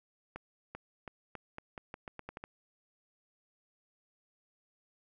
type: accelerating click train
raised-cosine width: 0.5 ms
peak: -27 dBFS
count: 12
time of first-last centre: 0.36-2.439 s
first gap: 390 ms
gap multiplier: 0.84
effects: none